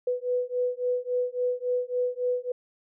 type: beating tone pair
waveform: sine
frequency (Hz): 493.9 / 497.5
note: B4 / B4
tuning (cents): 0 / +13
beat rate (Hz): 3.6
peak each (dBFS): -28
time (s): 0.07-2.52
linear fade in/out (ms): 5
effects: none